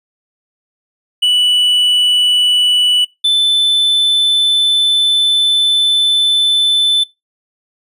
triangle tone pair in turn, 2960 / 3520 Hz, F#7 / A7, 0 / 0 cents, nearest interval minor third, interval 300 cents, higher second, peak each -7 dBFS, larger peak neither, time 1.22-3.05 / 3.24-7.04 s, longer second, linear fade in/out 10 ms, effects noise-tail reverb RT60 0.2 s tail -21 dB re dry + resampled to 32000 Hz

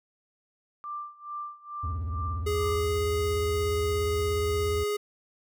sine tone with tremolo, 1182 Hz, D6, 11 cents sharp, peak -32 dBFS, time 0.84-2.96 s, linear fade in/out 0 ms, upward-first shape sine, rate 2.3 Hz, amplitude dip 90%
triangle tone with vibrato, 82.41 Hz, E2, in tune, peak -27 dBFS, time 1.83-4.84 s, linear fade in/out 10 ms, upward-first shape triangle, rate 17 Hz, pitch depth 290 cents each way
square tone, 415.3 Hz, G#4, in tune, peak -27 dBFS, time 2.46-4.97 s, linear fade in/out 10 ms
effects none

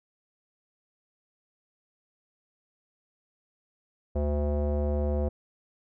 square tone with low-pass filter, 73.42 Hz, D2, in tune, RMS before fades -27 dBFS, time 4.15-5.29 s, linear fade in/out 10 ms, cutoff 580 Hz, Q 3.6, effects none

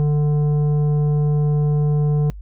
sine tone with tanh clipping, 148.2 Hz, D3, 16 cents sharp, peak -16 dBFS, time 0-2.3 s, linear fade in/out 0 ms, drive 9 dB, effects noise-tail reverb RT60 0.1 s tail -24 dB re dry + added 50 Hz sine -32 dBFS peak until 2.41 s

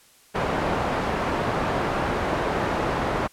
white low-pass noise, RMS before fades -25 dBFS, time 0.34-3.28 s, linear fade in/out 20 ms, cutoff 1000 Hz, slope 12 dB/octave, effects white hiss -55 dBFS RMS until 3.32 s + low-pass 12000 Hz 12 dB/octave

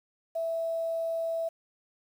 sine tone, 659.3 Hz, E5, in tune, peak -28 dBFS, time 0.35-1.49 s, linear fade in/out 10 ms, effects 9-bit

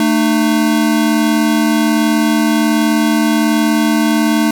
square tone pair together, 222.6 / 303.9 Hz, A3 / D#4, +20 / -41 cents, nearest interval perfect fourth, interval 539 cents, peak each -14 dBFS, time 0-4.51 s, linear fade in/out 2 ms, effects none

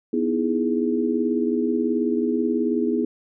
sine chord, E major seventh, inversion second, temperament equal, 246.9 / 311.1 / 329.6 / 415.3 Hz, B3 / D#4 / E4 / G#4, 0 / 0 / 0 / 0 cents, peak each -23 / -28 / -25 / -25 dBFS, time 0.13-3.05 s, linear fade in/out 5 ms, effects none

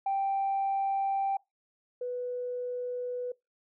sine tone pair in turn, 784 / 493.9 Hz, G5 / B4, 0 / 0 cents, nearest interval minor sixth, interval 800 cents, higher first, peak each -25 / -31 dBFS, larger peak first, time 0.06-1.37 / 2.01-3.32 s, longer neither, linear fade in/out 5 ms, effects noise-tail reverb RT60 0.2 s tail -23 dB re dry + tanh soft clip ceiling -23 dBFS

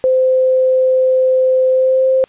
sine tone with pitch glide, 517 to 523.9 Hz, C5 to C5, -21 to +2 cents, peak -9 dBFS, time 0.04-2.24 s, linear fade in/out 0 ms, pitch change +23 cents, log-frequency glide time 1.7-2.06 s, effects white hiss -49 dBFS RMS until 2.28 s + resampled to 8000 Hz

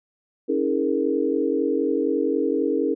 sine chord, A# half-diminished seventh, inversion first, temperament equal with one note detuned, 277.2 / 321.2 / 415.3 / 466.2 Hz, C#4 / E4 / G#4 / A#4, 0 / -45 / 0 / 0 cents, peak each -25 dBFS, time 0.48-2.95 s, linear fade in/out 20 ms, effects none

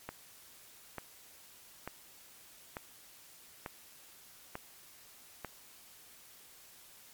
click train, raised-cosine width 0.5 ms, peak -24 dBFS, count 7, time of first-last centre 0.09-5.447 s, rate 1.12 Hz, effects white hiss -57 dBFS RMS until 7.13 s + MP3 96 kbps

